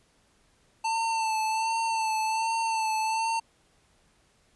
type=tone with vibrato; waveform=square; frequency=891 Hz; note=A5; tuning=22 cents sharp; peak=-26 dBFS; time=0.84-3.4 s; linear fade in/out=10 ms; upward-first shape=sine; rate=1.3 Hz; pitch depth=32 cents each way; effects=pink hiss -65 dBFS RMS until 4.55 s + resampled to 24000 Hz